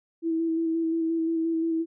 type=tone with vibrato; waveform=sine; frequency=327.5 Hz; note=E4; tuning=11 cents flat; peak=-23 dBFS; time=0.22-1.86 s; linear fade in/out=50 ms; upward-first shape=square; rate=5.7 Hz; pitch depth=16 cents each way; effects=none